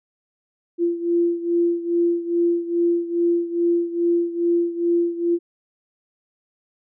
sine beating tone pair, 342.3 / 344.7 Hz, F4 / F4, -35 / -23 cents, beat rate 2.4 Hz, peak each -19 / -23 dBFS, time 0.78-5.39 s, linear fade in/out 50 ms, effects none

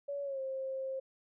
sine tone with pitch glide, 566 to 531.2 Hz, C#5 to C5, +36 to +26 cents, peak -35 dBFS, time 0.08-1 s, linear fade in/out 10 ms, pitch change -110 cents, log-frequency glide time 0.23-0.4 s, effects none

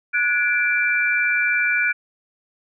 sine tone cluster, 1464 / 1687 / 2347 Hz, F#6 / G#6 / D7, -19 / +27 / -2 cents, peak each -20 / -26 / -20 dBFS, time 0.13-1.93 s, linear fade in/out 20 ms, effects none

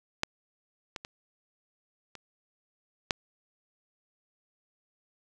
clicks, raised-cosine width 0.2 ms, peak -9 / -19 / -23 / -26 / -8 dBFS, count 5, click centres 0.234 / 0.962 / 1.049 / 2.153 / 3.108 s, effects none

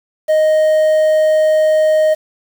triangle tone with quantisation, 622.3 Hz, D#5, in tune, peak -7 dBFS, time 0.28-2.15 s, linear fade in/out 20 ms, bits 6, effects none

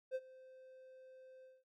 triangle tone with ADSR envelope, 519 Hz, C5, 14 cents flat, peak -33 dBFS, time 0.11-1.64 s, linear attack 41 ms, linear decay 45 ms, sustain -21 dB, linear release 200 ms, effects none

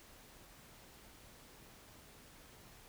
silence, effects pink hiss -59 dBFS RMS until 2.88 s

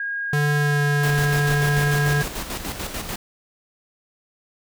sine tone, 1631 Hz, G#6, 32 cents flat, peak -24 dBFS, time 0-2.23 s, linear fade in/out 2 ms
square tone with pitch glide, 146.83 to 144.98 Hz, D3 to D3, 0 to -22 cents, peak -19 dBFS, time 0.33-2.22 s, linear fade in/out 2 ms, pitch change -22 cents, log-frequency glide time 0.54-0.82 s
pink noise with tremolo, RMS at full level -28 dBFS, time 1.03-3.16 s, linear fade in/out 5 ms, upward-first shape square, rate 6.8 Hz, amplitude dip 50%
effects none

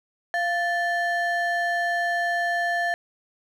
triangle ring-modulated tone, 1225 Hz, D#6, 27 cents flat, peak -17 dBFS, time 0.34-2.94 s, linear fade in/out 0 ms, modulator 532 Hz, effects none

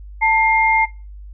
sine tone pair together, 890 / 2117 Hz, A5 / C7, +20 / +20 cents, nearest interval octave + minor third, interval 1500 cents, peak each -15 dBFS, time 0.21-0.86 s, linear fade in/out 20 ms, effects noise-tail reverb RT60 0.3 s tail -18 dB re dry + added 50 Hz sine -33 dBFS peak until 1.33 s

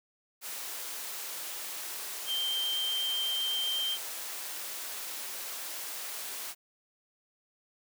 sine tone in noise, 3146 Hz, G7, 6 cents sharp, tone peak -29 dBFS, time 2.26-3.98 s, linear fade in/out 50 ms, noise white, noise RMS -39 dBFS, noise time 0.41-6.55 s, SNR +7 dB, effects high-pass 400 Hz 12 dB/octave

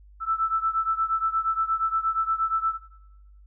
sine beating tone pair, 1318.5 / 1327 Hz, E6 / E6, 0 / +11 cents, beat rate 8.5 Hz, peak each -25 / -26 dBFS, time 0.2-2.78 s, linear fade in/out 50 ms, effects noise-tail reverb RT60 1.0 s tail -19 dB re dry + added 50 Hz sine -48 dBFS peak until 3.46 s

